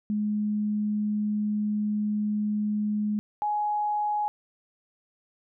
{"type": "tone pair in turn", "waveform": "sine", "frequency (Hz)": [210, 837.1], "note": ["G#3", "G#5"], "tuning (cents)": [19, 13], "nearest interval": "2 octaves", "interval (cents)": 2394, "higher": "second", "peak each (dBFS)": -24, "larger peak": "neither", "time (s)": [[0.1, 3.19], [3.42, 4.28]], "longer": "first", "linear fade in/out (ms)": 0, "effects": []}